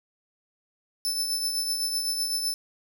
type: tone with tremolo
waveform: sawtooth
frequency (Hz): 5274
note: E8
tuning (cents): 0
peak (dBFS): -21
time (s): 1.05-2.54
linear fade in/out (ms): 0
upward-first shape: triangle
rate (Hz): 7.9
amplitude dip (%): 50
effects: none